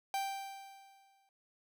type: tone with exponential decay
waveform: 45% pulse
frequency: 784 Hz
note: G5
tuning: in tune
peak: -32 dBFS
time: 0.14-1.29 s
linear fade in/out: 1 ms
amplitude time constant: 250 ms
effects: none